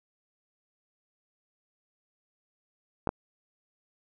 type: clicks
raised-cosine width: 1 ms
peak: -13 dBFS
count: 2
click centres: 3.073 / 3.091 s
effects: none